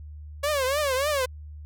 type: tone with vibrato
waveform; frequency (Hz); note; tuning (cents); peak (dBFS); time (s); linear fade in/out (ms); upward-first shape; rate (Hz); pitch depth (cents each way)
sawtooth; 557; C#5; +8; -19; 0.43-1.26; 10; triangle; 3.4; 180
effects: added 75 Hz sine -38 dBFS peak until 1.65 s